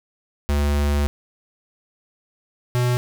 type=tone pair in turn; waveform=square; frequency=72.4 / 123.21 Hz; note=D2 / B2; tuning=-24 / -4 cents; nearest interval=major sixth; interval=920 cents; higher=second; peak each=-18 dBFS; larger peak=neither; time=0.49-1.07 / 2.75-2.97 s; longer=first; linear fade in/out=0 ms; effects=none

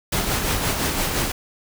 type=noise with tremolo; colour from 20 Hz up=pink; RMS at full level=-21 dBFS; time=0.12-1.32 s; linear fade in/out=5 ms; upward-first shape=sine; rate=5.8 Hz; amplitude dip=40%; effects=none

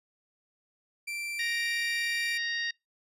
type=tone; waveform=40% pulse; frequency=2349 Hz; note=D7; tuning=in tune; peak=-33 dBFS; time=1.07-2.38 s; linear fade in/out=10 ms
type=harmonic tone; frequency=932.3 Hz; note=A#5; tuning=in tune; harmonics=2 / 3 / 4 / 5 / 6; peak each=-31 / -40 / -38 / -39 / -45 dBFS; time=1.39-2.71 s; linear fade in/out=5 ms
effects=noise-tail reverb RT60 0.2 s tail -26 dB re dry + resampled to 32000 Hz

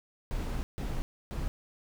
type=noise bursts at uneven times; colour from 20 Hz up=brown; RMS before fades=-33 dBFS; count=3; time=0.31-0.63 / 0.78-1.02 / 1.31-1.48 s; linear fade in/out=0 ms; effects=none

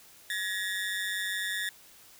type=ring-modulated tone; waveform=30% pulse; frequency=1792 Hz; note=A6; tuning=31 cents sharp; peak=-25 dBFS; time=0.3-1.69 s; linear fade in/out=0 ms; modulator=97.1 Hz; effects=white hiss -55 dBFS RMS until 2.19 s

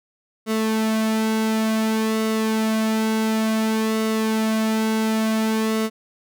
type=tone with flanger; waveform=sawtooth; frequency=220 Hz; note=A3; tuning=in tune; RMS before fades=-21 dBFS; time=0.46-5.9 s; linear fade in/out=50 ms; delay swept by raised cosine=1.2 to 2.9 ms; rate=0.56 Hz; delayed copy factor=-0.55; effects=none

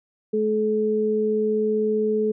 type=tone pair together; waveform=sine; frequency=214.5 / 429.8 Hz; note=A3 / A4; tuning=-44 / -41 cents; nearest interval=octave; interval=1203 cents; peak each=-25 / -20 dBFS; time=0.33-2.32 s; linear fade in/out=10 ms; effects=none

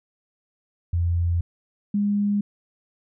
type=tone pair in turn; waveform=sine; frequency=85.9 / 204.3 Hz; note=F2 / G#3; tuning=-28 / -28 cents; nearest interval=octave + minor third; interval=1500 cents; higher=second; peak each=-19 dBFS; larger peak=neither; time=0.93-1.41 / 1.94-2.41 s; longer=first; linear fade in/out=5 ms; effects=none

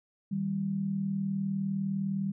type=tone pair together; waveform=sine; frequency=156.16 / 196 Hz; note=D#3 / G3; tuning=+7 / 0 cents; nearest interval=major third; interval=393 cents; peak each=-36 / -29 dBFS; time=0.31-2.32 s; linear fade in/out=10 ms; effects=none

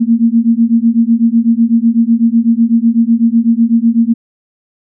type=beating tone pair; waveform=sine; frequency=226.7 / 234.7 Hz; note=A#3 / A#3; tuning=-48 / +12 cents; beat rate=8 Hz; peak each=-10 dBFS; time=0-4.14 s; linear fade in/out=20 ms; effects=none

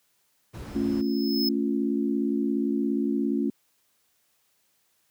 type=noise; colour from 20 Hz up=brown; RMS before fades=-33 dBFS; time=0.53-1.02 s; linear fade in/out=20 ms
type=tone with exponential growth; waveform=square; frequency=5190 Hz; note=E8; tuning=28 cents flat; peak=-24 dBFS; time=0.66-1.49 s; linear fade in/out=5 ms; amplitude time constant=180 ms
type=chord; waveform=sine; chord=A augmented; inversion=none; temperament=equal; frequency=220 / 277.2 / 349.2 Hz; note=A3 / C#4 / E#4; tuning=0 / 0 / 0 cents; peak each=-27 / -26 / -30 dBFS; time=0.75-3.5 s; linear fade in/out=5 ms
effects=white hiss -69 dBFS RMS until 5.1 s + high-pass 80 Hz 12 dB/octave

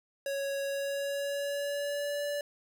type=tone with pitch glide; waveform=square; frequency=554.4 to 579.6 Hz; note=C#5 to D5; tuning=0 to -23 cents; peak=-32 dBFS; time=0.26-2.41 s; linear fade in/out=2 ms; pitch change=+77 cents; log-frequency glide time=0.65-2.24 s; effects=none

